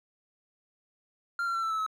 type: tone with pitch steps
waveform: triangle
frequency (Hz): 1389 / 1368.3 / 1347.9 / 1327.8 / 1308 / 1288.5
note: F6 / F6 / E6 / E6 / E6 / E6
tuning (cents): -10 / -36 / +38 / +12 / -14 / -40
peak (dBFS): -26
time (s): 1.39-1.864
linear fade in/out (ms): 2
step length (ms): 79
effects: none